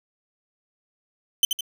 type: tone with echo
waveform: sawtooth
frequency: 3067 Hz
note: G7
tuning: 38 cents flat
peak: -11 dBFS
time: 1.43-1.45 s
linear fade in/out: 2 ms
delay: 79 ms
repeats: 2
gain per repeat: -6 dB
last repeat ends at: 1.608 s
effects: none